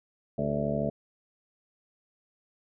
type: harmonic tone with a mistuned harmonic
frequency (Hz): 72.8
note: D2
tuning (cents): -15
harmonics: 1 / 2 / 3 / 4 / 5 / 6 / 7 / 8 / 9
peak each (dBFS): -43 / -33 / -32 / -39 / -44 / -36 / -42 / -33 / -33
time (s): 0.38-0.9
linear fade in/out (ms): 5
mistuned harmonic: 5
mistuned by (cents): +92
effects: none